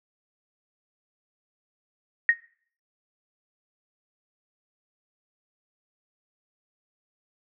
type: tone with exponential decay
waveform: sine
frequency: 1864.7 Hz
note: A#6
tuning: in tune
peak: -11 dBFS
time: 2.29-2.37 s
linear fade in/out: 1 ms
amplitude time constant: 17 ms
effects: noise-tail reverb RT60 0.5 s tail -20 dB re dry